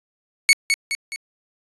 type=tone with echo; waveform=sawtooth; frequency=2217 Hz; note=C#7; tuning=in tune; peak=-6 dBFS; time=0.49-0.53 s; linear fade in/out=0 ms; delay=210 ms; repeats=3; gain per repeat=-6 dB; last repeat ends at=1.16 s; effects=resampled to 24000 Hz